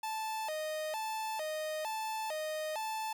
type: tone with vibrato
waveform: 45% pulse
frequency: 737 Hz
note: F#5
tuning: 7 cents flat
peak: -35 dBFS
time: 0.03-3.13 s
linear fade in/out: 5 ms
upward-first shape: square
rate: 1.1 Hz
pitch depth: 300 cents each way
effects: none